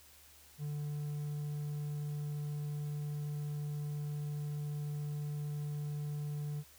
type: tone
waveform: triangle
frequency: 147.6 Hz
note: D3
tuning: 9 cents sharp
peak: -34 dBFS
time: 0.58-6.64 s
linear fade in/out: 50 ms
effects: added 74 Hz sine -66 dBFS peak until 6.78 s + white hiss -60 dBFS RMS until 6.78 s